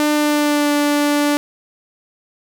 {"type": "tone with pitch glide", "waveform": "sawtooth", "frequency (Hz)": [298.9, 291.9], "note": ["D4", "D4"], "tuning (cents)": [31, -10], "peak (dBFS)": -10, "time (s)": [0, 1.37], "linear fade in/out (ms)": 0, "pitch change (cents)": -41, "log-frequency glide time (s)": [0.13, 0.72], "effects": []}